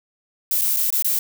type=noise with dropouts; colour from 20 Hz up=violet; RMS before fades=-20 dBFS; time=0.51-1.19 s; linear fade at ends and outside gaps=2 ms; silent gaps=0.613-0.617 / 0.764-0.769 / 0.904-0.925 / 1.024-1.045 s; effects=none